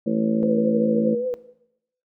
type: harmonic tone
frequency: 55.2 Hz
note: A1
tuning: 6 cents sharp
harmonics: 3 / 4 / 5 / 6 / 7 / 8 / 9 / 10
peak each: -32 / -22 / -35 / -27 / -37 / -37 / -29 / -30 dBFS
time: 0.06-1.15 s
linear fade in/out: 10 ms
type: tone with vibrato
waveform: sine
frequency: 493.9 Hz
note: B4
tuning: in tune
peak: -22 dBFS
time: 0.43-1.34 s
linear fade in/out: 0 ms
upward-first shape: triangle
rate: 5.1 Hz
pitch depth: 70 cents each way
effects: noise-tail reverb RT60 0.8 s tail -17 dB re dry